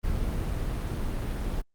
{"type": "noise", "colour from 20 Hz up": "brown", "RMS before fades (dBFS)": -29, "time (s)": [0.03, 1.62], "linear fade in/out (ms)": 20, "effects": ["Opus 32 kbps"]}